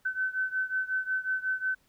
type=beating tone pair; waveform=sine; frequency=1521 / 1526.5 Hz; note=F#6 / G6; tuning=+47 / -46 cents; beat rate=5.5 Hz; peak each=-30 / -32 dBFS; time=0.05-1.75 s; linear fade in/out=10 ms; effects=pink hiss -68 dBFS RMS until 1.88 s